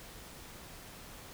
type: silence
effects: pink hiss -50 dBFS RMS until 1.33 s